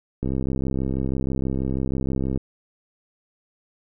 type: click train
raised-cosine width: 3 ms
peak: -13 dBFS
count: 143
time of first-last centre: 0.23-2.375 s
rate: 66.2 Hz
effects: none